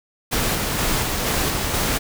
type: noise with tremolo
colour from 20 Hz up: pink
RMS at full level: -21 dBFS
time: 0.31-1.99 s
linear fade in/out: 20 ms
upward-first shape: square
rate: 2.1 Hz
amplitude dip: 25%
effects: none